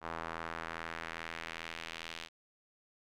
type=tone with band-pass filter sweep; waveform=sawtooth; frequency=82.41 Hz; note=E2; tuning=in tune; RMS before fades=-43 dBFS; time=0.01-2.29 s; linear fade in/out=50 ms; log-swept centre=1100 to 3200 Hz; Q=1.4; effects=none